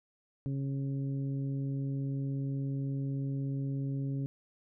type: harmonic tone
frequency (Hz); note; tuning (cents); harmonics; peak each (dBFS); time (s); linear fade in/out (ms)
137.2; C#3; -17; 1 / 2 / 3 / 4; -32 / -38 / -49 / -55; 0.46-4.26; 0
effects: none